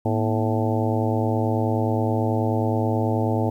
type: harmonic tone with a mistuned harmonic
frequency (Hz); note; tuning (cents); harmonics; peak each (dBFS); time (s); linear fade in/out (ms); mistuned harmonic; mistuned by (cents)
109.3; A2; -11; 1 / 2 / 3 / 4 / 5 / 6 / 7 / 8; -23 / -26 / -28 / -29 / -30 / -31 / -31 / -32; 0.05-3.5; 5; 2; +150
effects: 9-bit